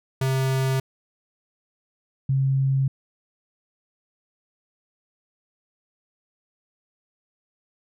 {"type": "tone pair in turn", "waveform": ["square", "sine"], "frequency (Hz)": [132.6, 134.92], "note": ["C3", "C#3"], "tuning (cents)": [23, -46], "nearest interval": "unison", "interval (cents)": 31, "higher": "second", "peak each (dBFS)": [-21, -18], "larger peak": "second", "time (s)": [[0.21, 0.8], [2.29, 2.88]], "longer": "neither", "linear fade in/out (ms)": 5, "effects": []}